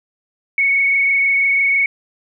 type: tone with frequency modulation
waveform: sine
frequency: 2217 Hz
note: C#7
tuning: in tune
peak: -12 dBFS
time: 0.58-1.86 s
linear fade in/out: 2 ms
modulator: 26.1 Hz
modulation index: 1.2
effects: none